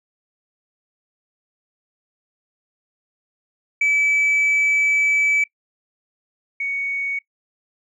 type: tone pair in turn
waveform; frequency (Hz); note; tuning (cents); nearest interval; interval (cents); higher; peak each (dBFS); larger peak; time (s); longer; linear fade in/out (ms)
sine; 2300 / 2231; D7 / C#7; -37 / +11; minor second; 52; first; -13 / -21; first; 3.81-5.44 / 6.6-7.19; first; 5
effects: noise-tail reverb RT60 0.1 s tail -21 dB re dry + tanh soft clip ceiling -13 dBFS